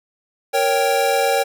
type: chord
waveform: square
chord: G diminished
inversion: first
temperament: equal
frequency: 466.2 / 554.4 / 784 Hz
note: Bb4 / Db5 / G5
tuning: 0 / 0 / 0 cents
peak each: -22 / -20 / -20 dBFS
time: 0.53-1.44 s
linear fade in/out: 20 ms
effects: none